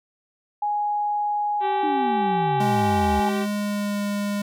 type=tone; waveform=sine; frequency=830.6 Hz; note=G#5; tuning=in tune; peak=-21 dBFS; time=0.62-3.29 s; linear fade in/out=5 ms
type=harmonic tone; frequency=387.4 Hz; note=G4; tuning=20 cents flat; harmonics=1 / 2 / 3 / 4 / 5 / 6 / 7 / 8 / 9 / 10; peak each=-27 / -33 / -37 / -39 / -41 / -43 / -44 / -45 / -46 / -47 dBFS; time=1.6-3.47 s; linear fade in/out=50 ms
type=exponential sweep; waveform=sine; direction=down; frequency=316.3 to 71 Hz; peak=-25 dBFS; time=1.83-3.2 s; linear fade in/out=5 ms
type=tone with pitch glide; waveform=square; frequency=207.7 to 203.9 Hz; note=G#3 to G#3; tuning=0 to -32 cents; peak=-24 dBFS; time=2.6-4.42 s; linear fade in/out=5 ms; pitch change=-32 cents; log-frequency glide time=3.32-4.02 s
effects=none